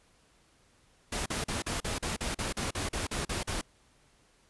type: noise bursts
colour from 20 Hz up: pink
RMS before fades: -33 dBFS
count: 14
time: 1.12-3.613 s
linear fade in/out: 5 ms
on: 140 ms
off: 41 ms
effects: pink hiss -65 dBFS RMS until 4.49 s + resampled to 24000 Hz